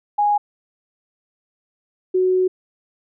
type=tone pair in turn; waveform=sine; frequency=827 / 370.1 Hz; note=G#5 / F#4; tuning=-8 / 0 cents; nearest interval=octave + major second; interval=1392 cents; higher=first; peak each=-14 dBFS; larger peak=neither; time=0.18-0.38 / 2.14-2.48 s; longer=second; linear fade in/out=10 ms; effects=none